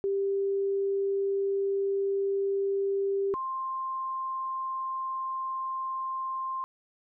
sine tone pair in turn, 394.4 / 1052.9 Hz, G4 / C6, +11 / +11 cents, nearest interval octave + perfect fourth, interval 1700 cents, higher second, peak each -25 / -30 dBFS, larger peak first, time 0.04-3.34 / 3.34-6.64 s, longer neither, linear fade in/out 0 ms, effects none

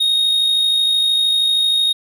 triangle tone with amplitude modulation, 3729 Hz, A#7, in tune, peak -10 dBFS, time 0-1.93 s, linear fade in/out 10 ms, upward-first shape sine, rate 53 Hz, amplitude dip 35%, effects none

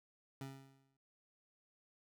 25% pulse tone with exponential decay, 135.4 Hz, C#3, 40 cents flat, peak -39 dBFS, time 0.41-0.97 s, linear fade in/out 2 ms, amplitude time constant 120 ms, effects none

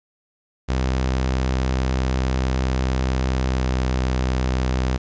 sawtooth tone with pitch glide, 64.6 to 63.86 Hz, C2 to C2, -21 to -41 cents, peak -15 dBFS, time 0.68-4.98 s, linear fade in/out 20 ms, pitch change -20 cents, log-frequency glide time 3.45-3.69 s, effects resampled to 16000 Hz + 9-bit

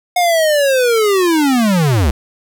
square linear sweep, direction down, 724 to 61.74 Hz, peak -11 dBFS, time 0.16-2.11 s, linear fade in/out 5 ms, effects none

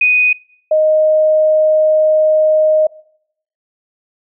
sine tone pair in turn, 2489 / 621.1 Hz, D#7 / D#5, 0 / -3 cents, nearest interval 2 octaves, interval 2403 cents, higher first, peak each -8 dBFS, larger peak neither, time 0.01-0.33 / 0.71-2.87 s, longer second, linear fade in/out 5 ms, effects noise-tail reverb RT60 0.7 s tail -23 dB re dry

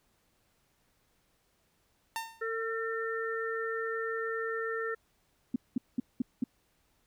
sawtooth tone with exponential decay, 906 Hz, A#5, 50 cents flat, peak -27 dBFS, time 2.16-2.48 s, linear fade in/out 0 ms, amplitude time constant 69 ms
harmonic tone, 451.6 Hz, A4, 45 cents sharp, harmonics 1 / 3 / 4, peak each -34 / -38 / -37 dBFS, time 2.41-4.95 s, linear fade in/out 10 ms
sine tone bursts, 246.9 Hz, B3, in tune, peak -25 dBFS, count 5, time 5.54-6.44 s, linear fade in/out 5 ms, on 20 ms, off 200 ms
effects pink hiss -72 dBFS RMS until 7.06 s

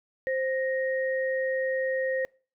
sine tone pair together, 524.2 / 1868 Hz, C5 / A#6, +3 / +3 cents, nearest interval octave + minor seventh, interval 2200 cents, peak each -26 / -32 dBFS, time 0.27-2.25 s, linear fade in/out 0 ms, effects noise-tail reverb RT60 0.4 s tail -26 dB re dry

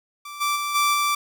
sawtooth tone with level steps, 1169 Hz, D6, 8 cents flat, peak -31 / -17 / -21 / -14 / -16 dBFS, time 0.25-1.15 s, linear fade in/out 5 ms, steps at 0.4 / 0.55 / 0.74 / 0.93 s, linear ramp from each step 20 ms, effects none

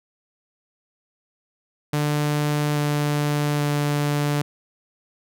sawtooth tone with pitch steps, 148.2 / 147.18 / 146.16 Hz, D3 / D3 / D3, +16 / +4 / -8 cents, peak -16 dBFS, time 1.93-4.42 s, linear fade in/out 5 ms, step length 830 ms, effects none

